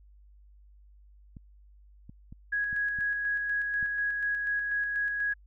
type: clicks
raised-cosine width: 5 ms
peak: -33 dBFS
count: 6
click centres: 1.368 / 2.095 / 2.325 / 2.729 / 2.988 / 3.828 s
type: tone with tremolo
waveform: sine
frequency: 1661.2 Hz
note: G#6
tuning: in tune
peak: -26 dBFS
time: 2.52-5.34 s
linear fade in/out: 10 ms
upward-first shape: square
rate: 4.1 Hz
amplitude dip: 30%
effects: added 50 Hz sine -53 dBFS peak until 5.46 s